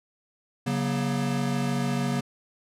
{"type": "chord", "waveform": "square", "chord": "F# major", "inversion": "second", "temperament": "equal with one note detuned", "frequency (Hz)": [138.59, 185, 239.1], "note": ["C#3", "F#3", "A#3"], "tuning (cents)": [0, 0, 44], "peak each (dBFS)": [-29, -32, -29], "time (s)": [0.66, 2.21], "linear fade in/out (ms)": 10, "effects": ["low-pass 11000 Hz 12 dB/octave"]}